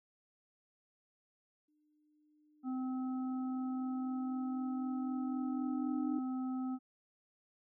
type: tone with exponential growth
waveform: sine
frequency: 301.9 Hz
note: D4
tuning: 48 cents sharp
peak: -34 dBFS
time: 1.68-6.19 s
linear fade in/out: 5 ms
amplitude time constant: 980 ms
type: harmonic tone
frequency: 258 Hz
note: C4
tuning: 24 cents flat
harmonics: 1 / 3 / 5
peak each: -35 / -49 / -52 dBFS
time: 2.63-6.79 s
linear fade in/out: 50 ms
effects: none